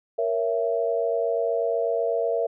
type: chord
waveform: sine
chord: A# diminished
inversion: none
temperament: equal with one note detuned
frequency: 466.2 / 554.4 / 666.9 Hz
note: A#4 / C#5 / E5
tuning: 0 / 0 / +20 cents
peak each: -25 / -29 / -25 dBFS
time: 0.18-2.47 s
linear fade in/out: 10 ms
effects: none